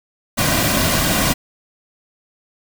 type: noise with comb filter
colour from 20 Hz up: pink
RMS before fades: -17 dBFS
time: 0.37-1.34 s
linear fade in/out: 20 ms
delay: 2.3 ms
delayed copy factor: -0.55
effects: none